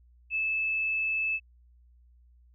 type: tone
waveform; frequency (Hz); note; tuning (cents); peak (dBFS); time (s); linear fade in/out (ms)
sine; 2617; E7; -13; -26; 0.3-1.4; 50
effects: added 60 Hz sine -56 dBFS peak until 2.54 s